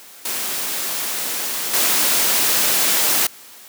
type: noise with level steps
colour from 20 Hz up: white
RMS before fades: -24 / -17 dBFS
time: 0.25-3.27 s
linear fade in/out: 5 ms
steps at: 1.73 s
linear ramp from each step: 10 ms
effects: white hiss -42 dBFS RMS until 3.68 s + high-pass 200 Hz 12 dB/octave